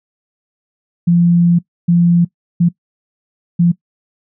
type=tone bursts at uneven times; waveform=sine; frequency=172.4 Hz; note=F3; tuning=22 cents flat; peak=-7 dBFS; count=4; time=1.07-1.59 / 1.88-2.25 / 2.6-2.69 / 3.59-3.72 s; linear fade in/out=10 ms; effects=noise-tail reverb RT60 0.1 s tail -20 dB re dry